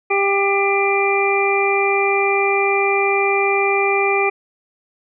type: harmonic tone with a mistuned harmonic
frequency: 396.3 Hz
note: G4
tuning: 19 cents sharp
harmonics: 1 / 2 / 3 / 5 / 6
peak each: -18 / -21 / -24 / -27 / -19 dBFS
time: 0.1-4.3 s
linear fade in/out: 10 ms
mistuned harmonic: 5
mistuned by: +25 cents
effects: none